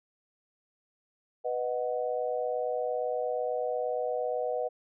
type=chord; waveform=sine; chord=B major; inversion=none; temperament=equal; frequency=493.9 / 622.3 / 740 Hz; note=B4 / D#5 / F#5; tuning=0 / 0 / 0 cents; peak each=-31 / -33 / -35 dBFS; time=1.44-4.69 s; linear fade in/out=20 ms; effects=none